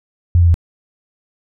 sine tone with pitch steps, 87.3 / 85.7 / 84.13 Hz, F2 / F2 / E2, 0 / -32 / +36 cents, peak -7 dBFS, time 0.35-0.542 s, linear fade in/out 0 ms, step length 64 ms, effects none

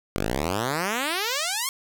5% pulse exponential sweep, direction up, 43.93 to 1115 Hz, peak -13 dBFS, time 0.16-1.69 s, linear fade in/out 0 ms, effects none

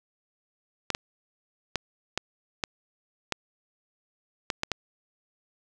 clicks, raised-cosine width 0.2 ms, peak -9 dBFS, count 9, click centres 0.903 / 0.949 / 1.757 / 2.176 / 2.638 / 3.323 / 4.502 / 4.634 / 4.717 s, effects none

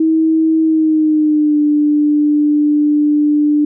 sine tone with pitch glide, 319.9 to 296.8 Hz, D#4 to D4, +48 to +18 cents, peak -9 dBFS, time 0-3.65 s, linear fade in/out 5 ms, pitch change -130 cents, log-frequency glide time 0.62-1.6 s, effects none

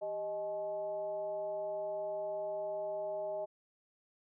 sine tone with frequency modulation, 622.3 Hz, D#5, in tune, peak -35 dBFS, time 0.01-3.46 s, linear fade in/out 20 ms, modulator 228 Hz, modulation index 0.58, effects none

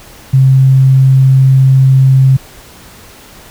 sine tone, 132.9 Hz, C3, 27 cents sharp, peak -3 dBFS, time 0.33-2.37 s, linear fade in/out 10 ms, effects pink hiss -36 dBFS RMS until 3.5 s

